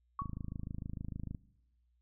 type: tone with exponential decay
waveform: sine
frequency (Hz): 1121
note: C#6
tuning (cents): +19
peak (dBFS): -31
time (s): 0.19-0.32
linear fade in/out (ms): 2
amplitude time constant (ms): 27
type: click train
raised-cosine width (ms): 5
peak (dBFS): -28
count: 31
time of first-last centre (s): 0.22-1.348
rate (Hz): 26.6
effects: noise-tail reverb RT60 1.0 s tail -22 dB re dry + added 60 Hz sine -70 dBFS peak until 2.01 s